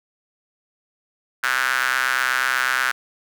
square tone with high-pass filter, 64.1 Hz, C2, 35 cents flat, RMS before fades -21 dBFS, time 1.43-2.92 s, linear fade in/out 10 ms, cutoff 1500 Hz, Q 4.8, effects none

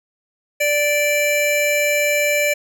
square tone pair together, 585 / 2340 Hz, D5 / D7, -7 / -7 cents, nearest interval 2 octaves, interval 2400 cents, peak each -19 dBFS, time 0.6-2.54 s, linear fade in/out 10 ms, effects none

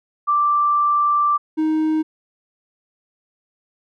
sine / triangle tone pair in turn, 1174.7 / 313 Hz, D6 / D#4, 0 / +10 cents, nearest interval octave + major seventh, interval 2290 cents, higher first, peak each -14 dBFS, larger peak neither, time 0.27-1.38 / 1.57-2.03 s, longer first, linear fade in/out 20 ms, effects none

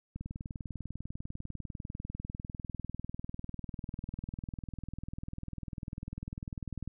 click train, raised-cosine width 5 ms, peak -27 dBFS, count 136, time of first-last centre 0.16-6.876 s, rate 20.1 Hz, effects none

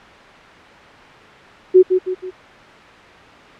sine tone with echo, 370 Hz, F#4, in tune, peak -4 dBFS, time 1.74-1.83 s, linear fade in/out 20 ms, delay 160 ms, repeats 3, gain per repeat -7 dB, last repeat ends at 2.31 s, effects white hiss -40 dBFS RMS until 3.59 s + low-pass 2000 Hz 12 dB/octave

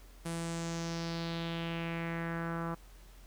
sawtooth tone with low-pass filter sweep, 167.1 Hz, E3, 24 cents sharp, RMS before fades -37 dBFS, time 0.25-2.75 s, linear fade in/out 10 ms, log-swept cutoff 10000 to 1200 Hz, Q 3, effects added 44 Hz sine -52 dBFS peak until 3.26 s + pink hiss -61 dBFS RMS until 3.26 s

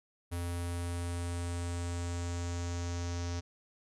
square tone with low-pass filter sweep, 86.7 Hz, F2, 12 cents flat, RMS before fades -36 dBFS, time 0.31-3.41 s, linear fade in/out 20 ms, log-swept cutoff 11000 to 5900 Hz, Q 3.7, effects none

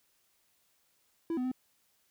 triangle tone with pitch steps, 331.7 / 251.7 / 255.9 Hz, E4 / B3 / C4, +11 / +33 / -38 cents, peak -28 dBFS, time 1.3-1.516 s, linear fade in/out 2 ms, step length 72 ms, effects white hiss -72 dBFS RMS until 2.1 s

